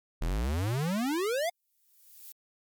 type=exponential sweep; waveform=square; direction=up; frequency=36.94 to 722 Hz; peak=-28 dBFS; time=0.21-1.5 s; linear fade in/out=10 ms
type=noise with exponential growth; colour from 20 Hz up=violet; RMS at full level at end=-44 dBFS; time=1.49-2.32 s; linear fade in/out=0 ms; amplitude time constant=180 ms
effects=MP3 96 kbps